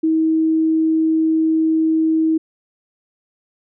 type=tone; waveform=sine; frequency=319.4 Hz; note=D#4; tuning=45 cents sharp; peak=-13 dBFS; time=0.03-2.38 s; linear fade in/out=10 ms; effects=none